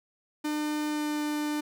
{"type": "tone with pitch glide", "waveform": "45% pulse", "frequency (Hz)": [301.1, 298.7], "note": ["D4", "D4"], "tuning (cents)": [43, 29], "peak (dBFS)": -28, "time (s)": [0.44, 1.61], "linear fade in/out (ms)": 10, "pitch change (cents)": -14, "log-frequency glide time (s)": [0.86, 1.23], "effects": []}